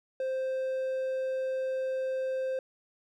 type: tone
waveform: triangle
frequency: 523.3 Hz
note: C5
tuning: in tune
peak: -27 dBFS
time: 0.2-2.59 s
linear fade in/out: 2 ms
effects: none